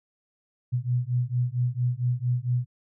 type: beating tone pair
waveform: sine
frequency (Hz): 121.3 / 125.7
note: B2 / B2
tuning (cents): -31 / +31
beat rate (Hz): 4.4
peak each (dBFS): -26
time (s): 0.72-2.66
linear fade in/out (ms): 20
effects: none